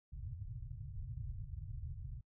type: low-pass noise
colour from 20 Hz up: white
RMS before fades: -45 dBFS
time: 0.12-2.21 s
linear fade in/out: 10 ms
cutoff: 140 Hz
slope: 96 dB/octave
effects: noise-tail reverb RT60 0.1 s tail -26 dB re dry